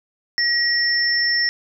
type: tone pair together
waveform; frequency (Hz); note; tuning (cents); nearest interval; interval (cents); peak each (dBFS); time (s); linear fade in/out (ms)
sine; 1904 / 5381; A#6 / E8; +36 / +35; octave + tritone; 1799; -19; 0.38-1.49; 0
effects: none